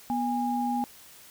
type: tone pair together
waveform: sine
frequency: 244.1 / 818.9 Hz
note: B3 / G#5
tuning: -20 / -25 cents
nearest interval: octave + major sixth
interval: 2095 cents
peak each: -28 dBFS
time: 0.1-0.84 s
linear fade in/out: 0 ms
effects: white hiss -51 dBFS RMS until 1.3 s